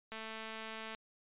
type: click train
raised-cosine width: 0.3 ms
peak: -29 dBFS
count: 184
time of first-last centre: 0.12-0.948 s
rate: 221 Hz
effects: resampled to 8000 Hz